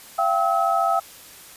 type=tone cluster; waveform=sine; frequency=681 / 775 / 1289 Hz; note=F5 / G5 / E6; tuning=-44 / -20 / -39 cents; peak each=-22 dBFS; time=0.18-1 s; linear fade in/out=10 ms; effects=white hiss -44 dBFS RMS until 1.56 s + resampled to 32000 Hz